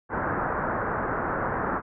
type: low-pass noise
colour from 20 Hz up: white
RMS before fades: -28 dBFS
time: 0.09-1.82 s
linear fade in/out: 50 ms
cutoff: 1600 Hz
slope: 48 dB/octave
effects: none